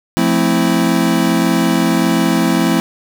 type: chord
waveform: square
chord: F major seventh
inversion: none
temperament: equal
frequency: 174.61 / 220 / 261.6 / 329.6 Hz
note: F3 / A3 / C4 / E4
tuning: 0 / 0 / 0 / 0 cents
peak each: -18 dBFS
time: 0.17-2.8 s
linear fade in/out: 0 ms
effects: none

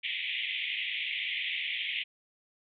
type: band-pass noise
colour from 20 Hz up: pink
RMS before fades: -34 dBFS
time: 0.03-2.04 s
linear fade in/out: 20 ms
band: 2000 to 3500 Hz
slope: 96 dB/octave
effects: none

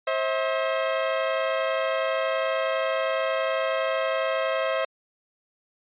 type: tone pair together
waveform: sawtooth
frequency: 532 / 644.3 Hz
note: C5 / E5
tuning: +29 / -40 cents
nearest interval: minor third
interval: 331 cents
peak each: -22 dBFS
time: 0.07-4.85 s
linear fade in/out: 5 ms
effects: resampled to 8000 Hz

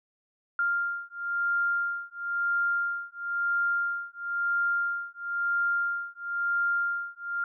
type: beating tone pair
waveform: sine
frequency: 1396.9 / 1397.89 Hz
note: F6 / F6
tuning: 0 / +1 cents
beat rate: 0.99 Hz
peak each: -29 dBFS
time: 0.59-7.44 s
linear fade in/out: 2 ms
effects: none

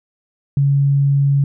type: tone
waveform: sine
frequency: 140 Hz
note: C#3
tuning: 18 cents sharp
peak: -11 dBFS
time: 0.57-1.44 s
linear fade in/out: 2 ms
effects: none

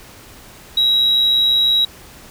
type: tone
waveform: sine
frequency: 3858 Hz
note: B7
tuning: 41 cents flat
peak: -10 dBFS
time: 0.77-1.85 s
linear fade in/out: 5 ms
effects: tanh soft clip ceiling -9 dBFS + pink hiss -41 dBFS RMS until 2.3 s

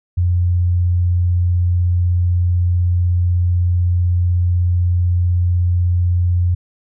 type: tone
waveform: sine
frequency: 88.4 Hz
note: F2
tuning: 22 cents sharp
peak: -12 dBFS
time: 0.17-6.55 s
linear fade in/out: 10 ms
effects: none

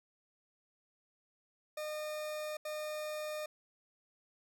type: tone bursts at uneven times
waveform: 40% pulse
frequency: 609 Hz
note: D#5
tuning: 37 cents flat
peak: -37 dBFS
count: 2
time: 1.77-2.57 / 2.65-3.46 s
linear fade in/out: 5 ms
effects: none

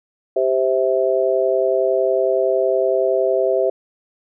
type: harmonic tone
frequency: 130.81 Hz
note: C3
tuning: in tune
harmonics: 3 / 4 / 5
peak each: -19 / -19 / -19 dBFS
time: 0.36-3.7 s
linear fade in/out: 5 ms
effects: none

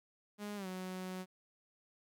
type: tone with pitch glide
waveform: sawtooth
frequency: 206.7 to 185.22 Hz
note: G#3 to F#3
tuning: -8 to +2 cents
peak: -37 dBFS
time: 0.38-1.26 s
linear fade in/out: 50 ms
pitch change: -190 cents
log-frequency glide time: 0.56-0.67 s
effects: 13-bit

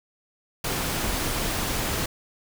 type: noise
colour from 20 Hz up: pink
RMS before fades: -27 dBFS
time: 0.64-2.06 s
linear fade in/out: 5 ms
effects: none

